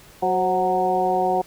harmonic tone with a mistuned harmonic, 185 Hz, F#3, in tune, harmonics 1 / 2 / 3 / 4 / 5, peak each -31 / -24 / -26 / -20 / -28 dBFS, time 0.22-1.42 s, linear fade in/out 10 ms, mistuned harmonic 3, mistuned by -61 cents, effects pink hiss -48 dBFS RMS until 1.46 s

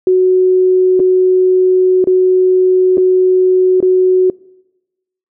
sine tone with dropouts, 370 Hz, F#4, in tune, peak -6 dBFS, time 0.07-4.3 s, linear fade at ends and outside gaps 2 ms, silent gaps 0.995-1 / 2.042-2.072 / 2.972-2.979 / 3.804-3.826 s, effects noise-tail reverb RT60 1.0 s tail -24 dB re dry

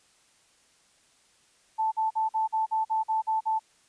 sine tone bursts, 880 Hz, A5, in tune, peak -23 dBFS, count 10, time 1.78-3.594 s, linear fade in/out 20 ms, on 140 ms, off 46 ms, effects white hiss -63 dBFS RMS until 3.88 s + resampled to 22050 Hz

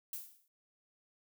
violet noise with exponential decay, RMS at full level -39 dBFS, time 0.13-0.48 s, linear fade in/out 2 ms, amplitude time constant 75 ms, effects none

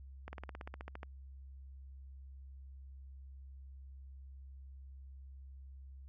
slowing click train, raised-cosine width 0.5 ms, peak -30 dBFS, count 13, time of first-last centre 0.28-1.031 s, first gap 50 ms, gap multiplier 1.04, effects added 67 Hz sine -49 dBFS peak until 6.08 s

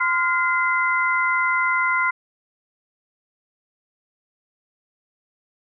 sine tone cluster, 1033 / 1410 / 2051 Hz, C6 / F6 / C7, -22 / +16 / -35 cents, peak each -22 dBFS, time 0-2.11 s, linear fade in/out 10 ms, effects none

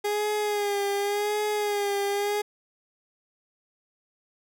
30% pulse tone with vibrato, 411 Hz, G#4, 18 cents flat, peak -22 dBFS, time 0.04-2.42 s, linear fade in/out 10 ms, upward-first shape sine, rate 0.89 Hz, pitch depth 43 cents each way, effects none

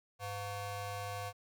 25% pulse ring-modulated tone, 406.7 Hz, G#4, 36 cents flat, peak -32 dBFS, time 0.19-1.33 s, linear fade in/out 50 ms, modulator 306 Hz, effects none

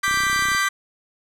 40% pulse chord, G major, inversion second, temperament equal, 1174.7 / 1568 / 1975.5 Hz, D6 / G6 / B6, 0 / 0 / 0 cents, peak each -22 dBFS, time 0.03-0.69 s, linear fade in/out 10 ms
click train, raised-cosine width 3 ms, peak -24 dBFS, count 16, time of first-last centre 0.08-0.549 s, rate 32 Hz
effects low-pass 11000 Hz 12 dB/octave

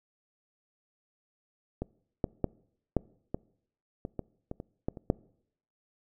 clicks, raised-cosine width 2 ms, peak -19 / -14 / -13 / -11 / -18 / -22 / -20 / -23 / -26 / -17 / -29 / -10 dBFS, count 12, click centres 1.82 / 2.242 / 2.443 / 2.967 / 3.345 / 4.051 / 4.193 / 4.514 / 4.601 / 4.885 / 4.972 / 5.101 s, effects noise-tail reverb RT60 0.7 s tail -24 dB re dry

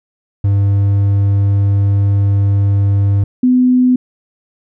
triangle / sine tone pair in turn, 99.9 / 251.7 Hz, G2 / B3, +33 / +33 cents, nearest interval octave + major third, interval 1600 cents, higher second, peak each -7 dBFS, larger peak neither, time 0.44-3.24 / 3.43-3.96 s, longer first, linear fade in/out 5 ms, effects none

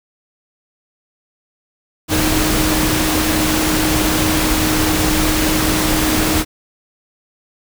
sine tone in noise, 311.1 Hz, D#4, in tune, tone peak -18 dBFS, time 2.08-6.45 s, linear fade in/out 50 ms, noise pink, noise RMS -17 dBFS, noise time 2.08-6.45 s, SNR -4 dB, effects none

